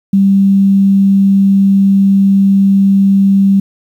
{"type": "tone", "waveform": "sine", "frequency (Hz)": 196, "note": "G3", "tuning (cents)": 0, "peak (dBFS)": -5, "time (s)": [0.13, 3.6], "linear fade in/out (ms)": 5, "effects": ["7-bit"]}